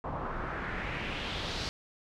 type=noise with low-pass filter sweep; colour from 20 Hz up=pink; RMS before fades=-36 dBFS; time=0.04-1.69 s; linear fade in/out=0 ms; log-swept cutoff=930 to 4800 Hz; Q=2.4; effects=none

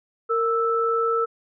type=tone pair together; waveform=sine; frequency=460.3 / 1318.5 Hz; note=A#4 / E6; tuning=-22 / 0 cents; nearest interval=octave + tritone; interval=1822 cents; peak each=-22 dBFS; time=0.29-1.26 s; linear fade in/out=20 ms; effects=none

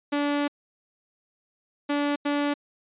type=tone bursts at uneven times; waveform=sawtooth; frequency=289.1 Hz; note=D4; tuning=27 cents flat; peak=-19 dBFS; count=3; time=0.12-0.48 / 1.89-2.16 / 2.25-2.54 s; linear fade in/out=10 ms; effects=resampled to 8000 Hz

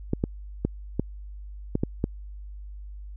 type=clicks; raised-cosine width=3 ms; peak=-10 dBFS; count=7; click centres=0.134 / 0.239 / 0.65 / 0.996 / 1.754 / 1.835 / 2.041 s; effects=added 50 Hz sine -37 dBFS peak until 3.16 s

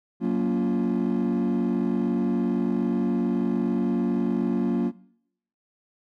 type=chord; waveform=triangle; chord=Gb major seventh; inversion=none; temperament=equal with one note detuned; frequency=185 / 233.1 / 282.4 / 349.2 Hz; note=Gb3 / Bb3 / Db4 / F4; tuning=0 / 0 / +32 / 0 cents; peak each=-24 / -22 / -26 / -27 dBFS; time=0.2-4.92 s; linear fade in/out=50 ms; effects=noise-tail reverb RT60 0.7 s tail -21 dB re dry + tanh soft clip ceiling -15 dBFS

